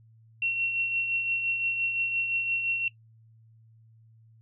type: tone with tremolo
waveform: sine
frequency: 2725 Hz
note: F7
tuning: 43 cents flat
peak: -23 dBFS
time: 0.42-2.88 s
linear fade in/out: 2 ms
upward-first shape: triangle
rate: 5.8 Hz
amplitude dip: 50%
effects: noise-tail reverb RT60 0.1 s tail -18 dB re dry + added 112 Hz sine -54 dBFS peak until 4.41 s